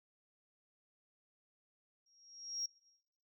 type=tone with exponential growth; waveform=sine; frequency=5600 Hz; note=F8; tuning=4 cents sharp; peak=-33 dBFS; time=2.06-2.66 s; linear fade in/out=5 ms; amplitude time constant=130 ms; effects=noise-tail reverb RT60 0.9 s tail -22 dB re dry + tanh soft clip ceiling -31 dBFS